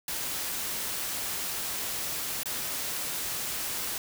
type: noise with dropouts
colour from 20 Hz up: white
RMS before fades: -33 dBFS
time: 0.08-3.98 s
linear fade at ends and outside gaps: 2 ms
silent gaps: 2.433-2.457 s
effects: none